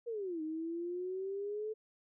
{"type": "exponential two-way sweep", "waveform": "sine", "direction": "down then up", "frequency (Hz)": [485.4, 309.4, 438.3], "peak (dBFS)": -36, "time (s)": [0.06, 1.74], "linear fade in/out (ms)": 20, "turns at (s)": 0.42, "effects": []}